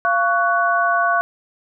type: tone cluster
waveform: sine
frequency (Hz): 690 / 1121 / 1484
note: F5 / C#6 / F#6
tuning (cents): -21 / +19 / +5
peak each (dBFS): -19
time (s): 0.05-1.21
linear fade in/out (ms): 0
effects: none